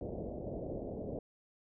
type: low-pass noise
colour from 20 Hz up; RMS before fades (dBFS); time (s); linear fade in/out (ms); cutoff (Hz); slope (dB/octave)
white; -41; 0.01-1.19; 2; 630; 48
effects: none